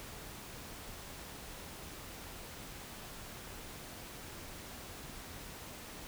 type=silence; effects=pink hiss -48 dBFS RMS until 6.07 s